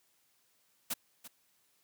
white noise with echo, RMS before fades -34 dBFS, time 0.9-0.94 s, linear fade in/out 10 ms, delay 340 ms, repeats 1, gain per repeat -14 dB, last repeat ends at 1.28 s, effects white hiss -72 dBFS RMS until 1.83 s + high-pass 80 Hz 12 dB/octave

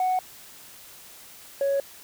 sine tone pair in turn, 741 / 555.1 Hz, F#5 / C#5, +2 / +2 cents, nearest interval perfect fourth, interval 500 cents, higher first, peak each -19 dBFS, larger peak neither, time 0-0.19 / 1.61-1.8 s, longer neither, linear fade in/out 2 ms, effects tanh soft clip ceiling -19 dBFS + white hiss -47 dBFS RMS until 2.03 s

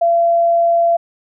sine tone, 680 Hz, F5, 46 cents flat, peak -10 dBFS, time 0.01-0.97 s, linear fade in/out 10 ms, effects none

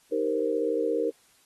sine chord, C minor seventh, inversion first, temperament equal, 311.1 / 392 / 466.2 / 523.3 Hz, Eb4 / G4 / Bb4 / C5, 0 / 0 / 0 / 0 cents, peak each -31 / -32 / -26 / -32 dBFS, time 0.11-1.11 s, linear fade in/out 20 ms, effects white hiss -62 dBFS RMS until 1.45 s + AAC 32 kbps

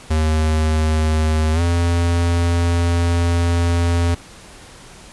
square tone with pitch glide, 78.2 to 85.77 Hz, D#2 to F2, +9 to -31 cents, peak -15 dBFS, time 0.1-4.15 s, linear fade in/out 10 ms, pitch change +160 cents, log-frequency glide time 1.53-1.61 s, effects pink hiss -41 dBFS RMS until 5.12 s + resampled to 24000 Hz

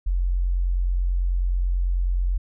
sine tone, 44.61 Hz, F1, 38 cents sharp, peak -19 dBFS, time 0.06-2.38 s, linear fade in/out 10 ms, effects none

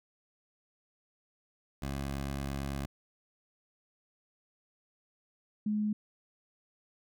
15% pulse / sine tone pair in turn, 69 / 211.1 Hz, C#2 / G#3, -7 / +29 cents, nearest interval octave + perfect fifth, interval 1936 cents, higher second, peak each -28 dBFS, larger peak neither, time 1.82-2.86 / 5.66-5.93 s, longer first, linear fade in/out 5 ms, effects none

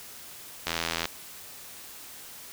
click train, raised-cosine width 0.2 ms, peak -10 dBFS, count 33, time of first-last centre 0.67-1.055 s, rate 83.1 Hz, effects white hiss -45 dBFS RMS until 2.52 s

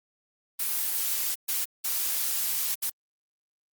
blue noise bursts at uneven times, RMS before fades -28 dBFS, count 4, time 0.59-1.35 / 1.48-1.65 / 1.84-2.75 / 2.82-2.9 s, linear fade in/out 10 ms, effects Opus 32 kbps

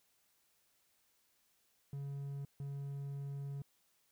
triangle tone bursts at uneven times, 140 Hz, C#3, 18 cents sharp, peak -38 dBFS, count 2, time 1.93-2.45 / 2.6-3.62 s, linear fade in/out 2 ms, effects white hiss -75 dBFS RMS until 4.11 s

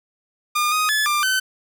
sawtooth tone with pitch steps, 1210 / 1248 / 1722 / 1191 / 1525 Hz, D#6 / D#6 / A6 / D6 / G6, -49 / +5 / -38 / +24 / -48 cents, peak -14 dBFS, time 0.55-1.4 s, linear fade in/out 10 ms, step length 170 ms, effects none

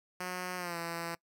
5% pulse tone with pitch glide, 181.6 to 168.46 Hz, F#3 to E3, -32 to +38 cents, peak -25 dBFS, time 0.2-1.15 s, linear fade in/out 5 ms, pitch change -130 cents, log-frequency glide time 0.57-0.77 s, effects noise-tail reverb RT60 0.1 s tail -22 dB re dry

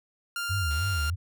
sawtooth tone, 1396.9 Hz, F6, in tune, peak -26 dBFS, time 0.36-1.1 s, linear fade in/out 2 ms
sine tone with vibrato, 85.6 Hz, F2, 34 cents flat, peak -26 dBFS, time 0.49-1.16 s, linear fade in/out 20 ms, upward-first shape sine, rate 3.2 Hz, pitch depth 260 cents each way
click train, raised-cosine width 0.2 ms, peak -29 dBFS, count 56, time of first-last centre 0.71-1.097 s, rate 142 Hz
effects none

